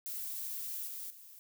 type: noise with level steps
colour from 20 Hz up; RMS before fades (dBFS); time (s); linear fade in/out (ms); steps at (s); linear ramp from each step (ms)
violet; -40 / -43 / -54; 0.06-1.39; 0; 0.87 / 1.1; 5
effects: none